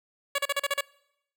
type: tone bursts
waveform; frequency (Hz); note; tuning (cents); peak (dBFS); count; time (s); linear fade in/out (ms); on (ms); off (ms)
10% pulse; 564; C#5; +30; -16; 7; 0.35-0.81; 5; 34; 37
effects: noise-tail reverb RT60 0.8 s tail -24 dB re dry